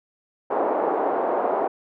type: band-pass noise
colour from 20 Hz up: white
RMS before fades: -23 dBFS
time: 0.5-1.68 s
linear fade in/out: 10 ms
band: 330 to 870 Hz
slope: 24 dB/octave
effects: none